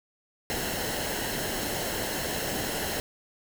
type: noise with comb filter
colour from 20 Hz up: pink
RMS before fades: -31 dBFS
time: 0.5-3 s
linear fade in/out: 0 ms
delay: 0.84 ms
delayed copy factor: -0.55
effects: none